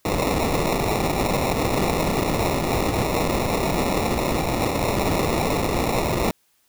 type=noise with sample-and-hold; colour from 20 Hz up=violet; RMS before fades=-22 dBFS; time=0.05-6.31 s; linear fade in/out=2 ms; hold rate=1575 Hz; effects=white hiss -64 dBFS RMS until 6.68 s